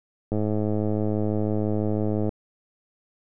click train, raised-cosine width 2 ms, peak -13 dBFS, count 210, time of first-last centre 0.32-2.292 s, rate 106 Hz, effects none

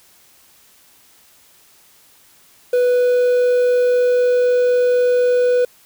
triangle tone with quantisation, 493.9 Hz, B4, in tune, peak -10 dBFS, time 2.73-5.65 s, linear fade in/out 5 ms, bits 6, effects white hiss -51 dBFS RMS until 5.85 s

